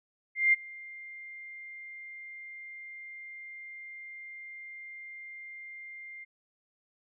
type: tone with ADSR envelope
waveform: sine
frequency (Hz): 2100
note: C7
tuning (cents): +6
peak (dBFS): -18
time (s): 0.35-6.25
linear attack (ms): 180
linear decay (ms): 20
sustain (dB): -24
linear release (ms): 19
effects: none